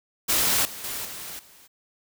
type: noise with level steps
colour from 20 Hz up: white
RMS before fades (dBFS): -22 / -38 / -32 / -37 / -52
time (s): 0.28-1.68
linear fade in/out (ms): 20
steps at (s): 0.65 / 0.84 / 1.05 / 1.39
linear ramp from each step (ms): 2
effects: none